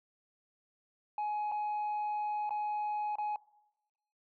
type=tone with dropouts; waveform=sine; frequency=840 Hz; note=G#5; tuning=19 cents sharp; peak=-29 dBFS; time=1.18-3.36 s; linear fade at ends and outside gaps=2 ms; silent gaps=1.516-1.52 / 2.494-2.506 / 3.156-3.184 s; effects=noise-tail reverb RT60 1.0 s tail -23 dB re dry + tanh soft clip ceiling -31 dBFS